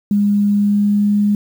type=tone with pitch glide; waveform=sine; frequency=204.2 to 206 Hz; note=G#3 to G#3; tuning=-29 to -14 cents; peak=-11 dBFS; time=0.11-1.35 s; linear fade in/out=2 ms; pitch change=+15 cents; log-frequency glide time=0.53-1.18 s; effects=7-bit